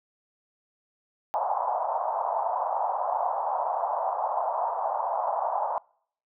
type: band-pass noise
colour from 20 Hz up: white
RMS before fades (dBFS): -28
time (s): 1.34-5.78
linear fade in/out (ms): 0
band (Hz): 630 to 980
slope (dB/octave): 48
effects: noise-tail reverb RT60 0.6 s tail -26 dB re dry